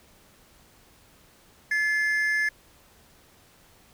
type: tone pair together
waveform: triangle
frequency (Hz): 1721.7 / 2093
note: A6 / C7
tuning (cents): -38 / 0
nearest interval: minor third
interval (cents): 338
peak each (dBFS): -21 / -26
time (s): 1.71-2.49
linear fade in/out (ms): 5
effects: tanh soft clip ceiling -13 dBFS + pink hiss -57 dBFS RMS until 3.93 s